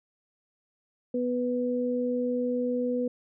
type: tone pair together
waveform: sine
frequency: 246.9 / 493.8 Hz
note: B3 / B4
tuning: 0 / 0 cents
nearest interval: octave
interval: 1200 cents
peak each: -28 dBFS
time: 1.14-3.08 s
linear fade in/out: 5 ms
effects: none